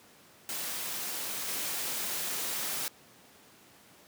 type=noise with level steps; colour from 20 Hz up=white; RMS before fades=-36 / -34 dBFS; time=0.49-2.88 s; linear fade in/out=0 ms; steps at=1.48 s; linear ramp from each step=5 ms; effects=pink hiss -57 dBFS RMS until 4.07 s + high-pass 150 Hz 12 dB/octave